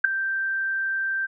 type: tone with ADSR envelope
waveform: sine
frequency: 1568 Hz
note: G6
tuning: in tune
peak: -8 dBFS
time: 0.04-1.27 s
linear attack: 8 ms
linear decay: 4 ms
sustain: -15 dB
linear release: 22 ms
effects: none